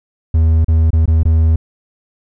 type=tone with dropouts; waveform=triangle; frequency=80.4 Hz; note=E2; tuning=43 cents flat; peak=-6 dBFS; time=0.34-1.56 s; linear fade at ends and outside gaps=5 ms; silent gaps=0.646-0.682 / 0.905-0.931 / 1.058-1.077 / 1.233-1.252 s; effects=none